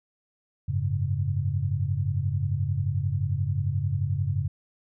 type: chord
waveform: sine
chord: F# suspended second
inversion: none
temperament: equal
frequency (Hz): 92.5 / 103.83 / 138.59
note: F#2 / G#2 / C#3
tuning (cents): 0 / 0 / 0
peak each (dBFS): -28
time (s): 0.68-4.48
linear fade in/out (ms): 10
effects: none